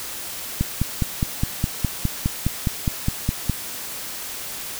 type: click train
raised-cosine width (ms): 5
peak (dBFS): -7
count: 15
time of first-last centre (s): 0.61-3.497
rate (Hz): 4.85
effects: white hiss -32 dBFS RMS until 4.79 s